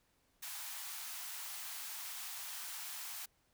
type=high-pass noise; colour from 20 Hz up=white; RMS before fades=-45 dBFS; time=0.42-3.26 s; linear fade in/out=10 ms; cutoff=720 Hz; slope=48 dB/octave; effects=pink hiss -75 dBFS RMS until 3.53 s